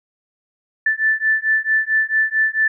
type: beating tone pair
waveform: sine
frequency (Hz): 1757 / 1761.5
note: A6 / A6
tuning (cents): -3 / +1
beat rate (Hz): 4.5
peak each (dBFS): -18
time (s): 0.86-2.68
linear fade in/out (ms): 5
effects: none